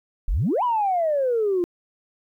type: exponential two-way sweep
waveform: sine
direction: up then down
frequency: 32.7 to 1016 to 341.6 Hz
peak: -18 dBFS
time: 0.28-1.64 s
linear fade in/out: 0 ms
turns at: 0.63 s
effects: tanh soft clip ceiling -14 dBFS + 10-bit